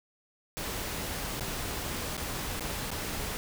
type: noise with dropouts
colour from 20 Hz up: pink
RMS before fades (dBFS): -35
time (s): 0.57-3.37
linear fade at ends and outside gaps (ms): 0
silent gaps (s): 1.397-1.408 / 2.168-2.177 / 2.596-2.607 / 2.905-2.915
effects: none